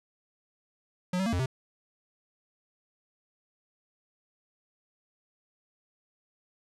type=tone with pitch steps; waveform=square; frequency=181.1 / 190.9 / 230.6 / 88.7 / 130.9 Hz; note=F#3 / G3 / A#3 / F2 / C3; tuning=-37 / -46 / -19 / +27 / +1 cents; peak=-27 dBFS; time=1.13-1.46 s; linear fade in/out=5 ms; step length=66 ms; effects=low-pass 9000 Hz 12 dB/octave